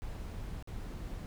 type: noise with dropouts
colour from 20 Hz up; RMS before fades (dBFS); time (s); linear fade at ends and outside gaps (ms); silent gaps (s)
brown; -41; 0.02-1.26; 0; 0.625-0.674
effects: none